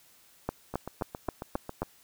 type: two click trains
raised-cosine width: 1 ms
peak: -15 / -22 dBFS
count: 6 / 9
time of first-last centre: 0.49-1.82 / 0.74-1.83 s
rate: 3.76 / 7.34 Hz
effects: white hiss -60 dBFS RMS until 2.03 s